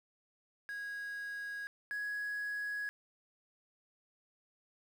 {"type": "tone pair in turn", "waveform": "triangle", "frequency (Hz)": [1650, 1669.2], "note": ["G#6", "G#6"], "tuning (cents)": [-12, 8], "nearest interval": "unison", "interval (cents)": 20, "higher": "second", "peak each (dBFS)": [-37, -33], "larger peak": "second", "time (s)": [[0.69, 1.67], [1.91, 2.89]], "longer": "neither", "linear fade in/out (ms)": 0, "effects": ["tanh soft clip ceiling -31 dBFS", "10-bit"]}